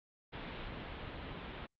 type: low-pass noise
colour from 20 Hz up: pink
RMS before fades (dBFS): -45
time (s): 0.32-1.67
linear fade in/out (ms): 20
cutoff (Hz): 3700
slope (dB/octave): 48
effects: Opus 48 kbps